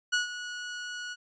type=tone with ADSR envelope; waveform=sawtooth; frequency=1462 Hz; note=F#6; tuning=21 cents flat; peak=-19 dBFS; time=0.12-1.16 s; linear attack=17 ms; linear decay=130 ms; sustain=-13 dB; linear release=37 ms; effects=resampled to 16000 Hz